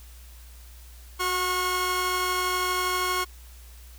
sawtooth tone cluster, 367.5 / 1090 / 1437 Hz, F#4 / C#6 / F6, -12 / -29 / +49 cents, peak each -27 / -22 / -29 dBFS, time 1.19-3.25 s, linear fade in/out 20 ms, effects added 60 Hz sine -44 dBFS peak until 3.98 s + white hiss -53 dBFS RMS until 3.98 s

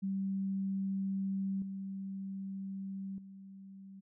sine tone with level steps, 193.9 Hz, G3, 19 cents flat, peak -32 / -38 / -48 dBFS, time 0.02-4.01 s, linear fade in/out 20 ms, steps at 1.62 / 3.18 s, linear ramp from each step 2 ms, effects none

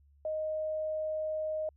sine tone, 622.3 Hz, D#5, in tune, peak -31 dBFS, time 0.25-1.69 s, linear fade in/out 2 ms, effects added 71 Hz sine -60 dBFS peak until 1.76 s

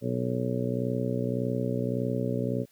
harmonic tone, 61.74 Hz, B1, in tune, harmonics 2 / 3 / 4 / 5 / 6 / 7 / 8 / 9, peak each -31 / -34 / -32 / -39 / -39 / -34 / -43 / -35 dBFS, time 0.01-2.66 s, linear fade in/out 50 ms, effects white hiss -64 dBFS RMS until 2.71 s

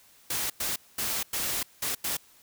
white noise bursts at uneven times, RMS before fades -30 dBFS, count 6, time 0.3-0.5 / 0.6-0.76 / 0.98-1.23 / 1.33-1.63 / 1.82-1.95 / 2.04-2.17 s, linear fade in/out 5 ms, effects white hiss -58 dBFS RMS until 2.42 s

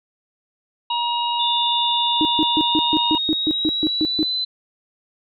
harmonic tone, 950 Hz, A#5, 33 cents sharp, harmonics 1 / 3 / 4, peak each -21 / -26 / -27 dBFS, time 0.9-3.18 s, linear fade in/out 5 ms
sine tone with pitch glide, 3568 to 4028 Hz, A7 to B7, +23 to +33 cents, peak -20 dBFS, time 1.39-4.45 s, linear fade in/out 10 ms, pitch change +210 cents, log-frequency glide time 2.52-4.34 s
sine tone bursts, 311.1 Hz, D#4, in tune, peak -16 dBFS, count 12, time 2.21-4.23 s, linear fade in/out 0 ms, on 40 ms, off 140 ms
effects none

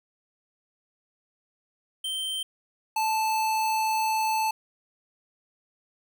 square tone pair in turn, 3123 / 876.4 Hz, G7 / A5, -7 / -7 cents, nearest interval octave + minor seventh, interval 2200 cents, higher first, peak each -29 / -24 dBFS, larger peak second, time 2.04-2.43 / 2.96-4.51 s, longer second, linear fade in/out 5 ms, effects none

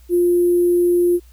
sine tone with sample-and-hold, 350.7 Hz, F4, 7 cents sharp, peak -12 dBFS, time 0.09-1.2 s, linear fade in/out 50 ms, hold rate 11025 Hz, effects added 60 Hz sine -43 dBFS peak until 1.32 s + white hiss -56 dBFS RMS until 1.32 s

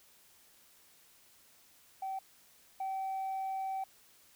sine tone pair in turn, 769 / 769 Hz, G5 / G5, -33 / -33 cents, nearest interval unison, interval 0 cents, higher neither, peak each -34 / -32 dBFS, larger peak second, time 2.02-2.19 / 2.8-3.84 s, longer second, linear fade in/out 5 ms, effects tanh soft clip ceiling -32 dBFS + white hiss -63 dBFS RMS until 4.35 s

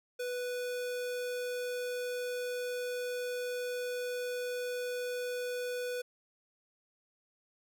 square tone, 493.9 Hz, B4, in tune, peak -35 dBFS, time 0.19-6.02 s, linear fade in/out 10 ms, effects none

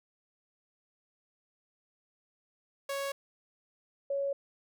sawtooth / sine tone pair in turn, 554.4 / 557 Hz, C#5 / C#5, 0 / +8 cents, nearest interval unison, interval 8 cents, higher second, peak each -29 / -29 dBFS, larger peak neither, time 2.89-3.12 / 4.1-4.33 s, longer neither, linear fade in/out 5 ms, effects none

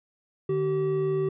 triangle tone pair together, 150 / 383.6 Hz, D3 / G4, +37 / -37 cents, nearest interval octave + major third, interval 1626 cents, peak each -28 / -22 dBFS, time 0.49-1.29 s, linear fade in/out 5 ms, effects resampled to 8000 Hz

